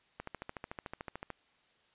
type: click train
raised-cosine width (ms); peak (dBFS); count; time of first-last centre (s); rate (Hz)
0.5; -25; 16; 0.2-1.303; 13.6
effects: white hiss -69 dBFS RMS until 1.94 s + resampled to 8000 Hz